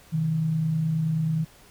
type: tone pair together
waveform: sine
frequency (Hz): 130 / 159.56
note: C3 / D#3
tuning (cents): -11 / +44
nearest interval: major third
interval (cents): 355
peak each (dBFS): -33 / -22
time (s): 0.12-1.45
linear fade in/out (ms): 20
effects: pink hiss -53 dBFS RMS until 1.7 s